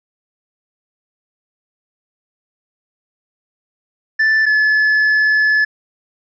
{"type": "tone pair in turn", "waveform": "triangle", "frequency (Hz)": [1760, 1721.8], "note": ["A6", "A6"], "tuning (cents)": [0, -38], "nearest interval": "unison", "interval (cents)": 38, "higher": "first", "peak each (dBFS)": -9, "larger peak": "neither", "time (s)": [[4.19, 4.46], [4.46, 5.65]], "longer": "second", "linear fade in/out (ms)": 10, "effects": ["resampled to 16000 Hz"]}